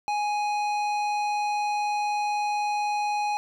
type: tone with tanh clipping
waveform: triangle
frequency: 832 Hz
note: G#5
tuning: 3 cents sharp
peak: -26 dBFS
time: 0.08-3.37 s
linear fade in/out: 0 ms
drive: 18 dB
effects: none